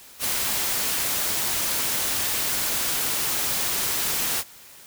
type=noise; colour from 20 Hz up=white; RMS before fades=-25 dBFS; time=0.19-4.44 s; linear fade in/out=50 ms; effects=white hiss -47 dBFS RMS until 4.86 s